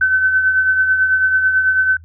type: tone with tremolo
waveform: sine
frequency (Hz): 1524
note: G6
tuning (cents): -49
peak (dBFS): -9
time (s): 0.01-1.97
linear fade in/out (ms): 5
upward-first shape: triangle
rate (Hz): 9.1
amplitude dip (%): 55
effects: noise-tail reverb RT60 0.1 s tail -24 dB re dry + added 82 Hz sine -38 dBFS peak until 2.04 s